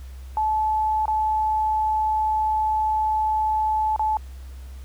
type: tone with dropouts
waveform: sine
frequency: 865 Hz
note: A5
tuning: 30 cents flat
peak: -19 dBFS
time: 0.37-4.17 s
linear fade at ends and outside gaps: 1 ms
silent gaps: 1.056-1.08 / 3.962-3.994 s
effects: added 65 Hz sine -35 dBFS peak until 4.84 s + pink hiss -53 dBFS RMS until 4.84 s